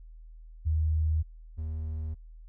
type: tone pair in turn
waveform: sine / triangle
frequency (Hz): 78.6 / 78.6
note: D#2 / D#2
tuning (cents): +18 / +18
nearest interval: unison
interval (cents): 0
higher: neither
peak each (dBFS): -24 / -30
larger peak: first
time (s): 0.65-1.23 / 1.57-2.15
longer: neither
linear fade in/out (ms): 20
effects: noise-tail reverb RT60 0.1 s tail -21 dB re dry + added 40 Hz sine -45 dBFS peak until 2.48 s